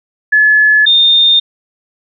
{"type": "tone pair in turn", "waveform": "sine", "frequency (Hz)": [1714, 3639], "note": ["A6", "A#7"], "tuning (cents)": [-46, -42], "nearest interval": "octave + minor second", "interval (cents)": 1304, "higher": "second", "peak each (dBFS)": -5, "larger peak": "neither", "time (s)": [[0.32, 0.86], [0.86, 1.4]], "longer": "neither", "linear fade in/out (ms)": 10, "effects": []}